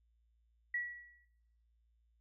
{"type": "tone with exponential decay", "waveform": "sine", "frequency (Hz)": 1934, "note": "B6", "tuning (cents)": -37, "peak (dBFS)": -32, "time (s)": [0.74, 1.25], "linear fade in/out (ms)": 5, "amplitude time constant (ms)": 110, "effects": ["noise-tail reverb RT60 1.0 s tail -20 dB re dry", "added 57 Hz sine -70 dBFS peak until 2.2 s"]}